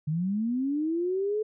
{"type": "linear sweep", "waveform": "sine", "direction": "up", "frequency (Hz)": [146.83, 436.1], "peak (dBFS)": -25, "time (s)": [0.07, 1.43], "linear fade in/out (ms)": 10, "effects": []}